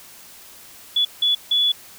sine tone bursts at uneven times, 3422 Hz, A7, 49 cents flat, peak -15 dBFS, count 3, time 0.96-1.05 / 1.22-1.35 / 1.51-1.72 s, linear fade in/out 5 ms, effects white hiss -44 dBFS RMS until 1.98 s

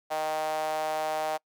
sawtooth tone with high-pass filter, 155.7 Hz, D#3, 2 cents sharp, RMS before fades -30 dBFS, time 0.1-1.38 s, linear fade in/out 20 ms, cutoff 700 Hz, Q 8.8, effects noise-tail reverb RT60 0.1 s tail -26 dB re dry

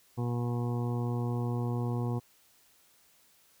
harmonic tone, 120.3 Hz, B2, 45 cents flat, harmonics 1 / 2 / 3 / 4 / 6 / 7 / 8 / 9, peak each -30 / -36 / -40 / -42 / -46 / -47 / -48 / -49 dBFS, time 0.17-2.2 s, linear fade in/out 20 ms, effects white hiss -64 dBFS RMS until 3.6 s

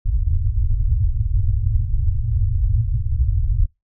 pink low-pass noise, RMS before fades -18 dBFS, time 0.05-3.66 s, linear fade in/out 10 ms, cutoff 120 Hz, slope 96 dB/octave, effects noise-tail reverb RT60 0.2 s tail -23 dB re dry

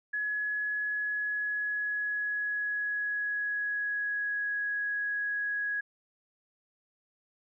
sine tone with pitch glide, 1690 to 1665.8 Hz, G#6 to G#6, +30 to +5 cents, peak -29 dBFS, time 0.13-5.81 s, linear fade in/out 10 ms, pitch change -25 cents, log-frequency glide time 0.84-4.53 s, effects none

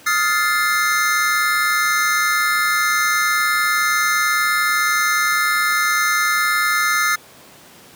square chord, F dominant seventh, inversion third, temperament just, 1257.2 / 1396.9 / 1746.1 / 2095 Hz, Eb6 / F6 / A6 / C7, +18 / 0 / -14 / +2 cents, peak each -22 dBFS, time 0.06-7.16 s, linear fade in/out 10 ms, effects pink hiss -44 dBFS RMS until 7.95 s + high-pass 150 Hz 12 dB/octave

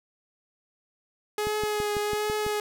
sawtooth tone with vibrato, 420 Hz, G#4, 19 cents sharp, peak -22 dBFS, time 1.38-2.6 s, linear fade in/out 2 ms, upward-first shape triangle, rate 1.3 Hz, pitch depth 23 cents each way
click train, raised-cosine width 3 ms, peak -22 dBFS, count 7, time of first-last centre 1.47-2.465 s, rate 6.03 Hz
effects none

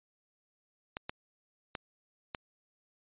clicks, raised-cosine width 0.3 ms, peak -20 dBFS, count 4, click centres 0.969 / 1.095 / 1.752 / 2.348 s, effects resampled to 8000 Hz

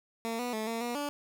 15% pulse tone with pitch steps, 228.1 / 244.9 / 217.9 / 228.7 / 240.2 / 289.6 Hz, A#3 / B3 / A3 / A#3 / B3 / D4, -37 / -14 / -17 / -33 / -48 / -24 cents, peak -26 dBFS, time 0.25-1.09 s, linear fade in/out 0 ms, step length 140 ms, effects none

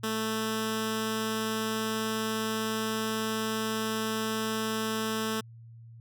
10% pulse tone with notch filter, 220.2 Hz, A3, 2 cents sharp, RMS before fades -31 dBFS, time 0.03-5.41 s, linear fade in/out 10 ms, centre 740 Hz, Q 1.2, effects added 115 Hz sine -46 dBFS peak until 6 s

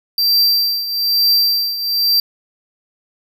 square tone with tremolo, 4700 Hz, D8, 1 cent sharp, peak -10 dBFS, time 0.18-2.2 s, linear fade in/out 2 ms, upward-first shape triangle, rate 1.1 Hz, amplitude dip 75%, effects none

